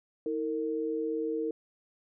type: tone pair together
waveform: sine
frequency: 319.8 / 457.2 Hz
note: D#4 / A#4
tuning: +48 / -34 cents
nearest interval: tritone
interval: 618 cents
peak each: -33 / -31 dBFS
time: 0.26-1.51 s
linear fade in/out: 2 ms
effects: none